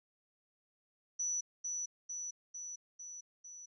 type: tone with echo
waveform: sine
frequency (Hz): 5930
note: F#8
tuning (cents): +3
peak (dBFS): -33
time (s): 1.19-1.41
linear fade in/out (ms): 10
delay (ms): 450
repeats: 5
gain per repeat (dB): -3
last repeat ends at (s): 3.66
effects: none